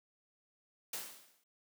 white noise with exponential decay, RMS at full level -38 dBFS, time 0.93-1.44 s, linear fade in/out 5 ms, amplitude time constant 110 ms, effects high-pass 200 Hz 12 dB/octave

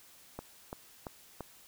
click train, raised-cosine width 1 ms, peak -25 dBFS, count 4, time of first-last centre 0.39-1.407 s, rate 2.95 Hz, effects white hiss -58 dBFS RMS until 1.67 s

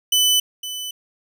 sawtooth tone with echo, 3000 Hz, F#7, 23 cents sharp, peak -11 dBFS, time 0.12-0.4 s, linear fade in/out 5 ms, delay 510 ms, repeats 1, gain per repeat -13 dB, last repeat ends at 0.91 s, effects none

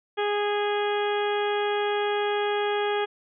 harmonic tone, 412.8 Hz, G#4, 10 cents flat, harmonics 1 / 2 / 3 / 4 / 5 / 6 / 7 / 8, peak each -25 / -29 / -35 / -34 / -39 / -39 / -42 / -37 dBFS, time 0.17-3.06 s, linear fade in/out 20 ms, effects none

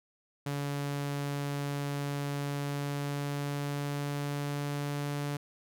sawtooth tone with pitch glide, 142.6 to 144.34 Hz, C#3 to D3, +49 to -30 cents, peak -28 dBFS, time 0.46-5.37 s, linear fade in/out 5 ms, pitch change +21 cents, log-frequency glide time 2.42-5.15 s, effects none

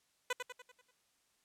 10% pulse tone with echo, 498.4 Hz, B4, 16 cents sharp, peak -24 dBFS, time 0.3-0.33 s, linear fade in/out 5 ms, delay 97 ms, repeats 6, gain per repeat -6 dB, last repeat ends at 0.912 s, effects white hiss -75 dBFS RMS until 1.44 s + low-pass 10000 Hz 12 dB/octave

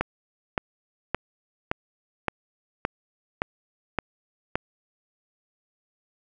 click train, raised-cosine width 0.5 ms, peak -8 dBFS, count 9, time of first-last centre 0.01-4.555 s, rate 1.76 Hz, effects none

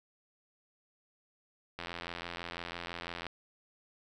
click train, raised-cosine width 0.3 ms, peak -23 dBFS, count 128, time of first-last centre 1.79-3.267 s, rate 86 Hz, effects none

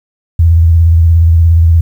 sine tone with vibrato, 83 Hz, E2, 12 cents sharp, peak -3 dBFS, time 0.39-1.81 s, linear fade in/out 5 ms, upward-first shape sine, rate 17 Hz, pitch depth 59 cents each way, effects 7-bit

